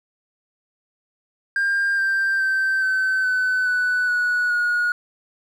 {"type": "tone with pitch steps", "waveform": "triangle", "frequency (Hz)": [1600, 1577.1, 1554.5, 1532.2, 1510.2, 1488.5, 1467.2, 1446.2], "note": ["G6", "G6", "G6", "G6", "F#6", "F#6", "F#6", "F#6"], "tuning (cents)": [35, 10, -15, -40, 35, 10, -15, -40], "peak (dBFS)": -15, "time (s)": [1.56, 4.92], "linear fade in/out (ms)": 2, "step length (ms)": 420, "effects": ["tanh soft clip ceiling -13 dBFS"]}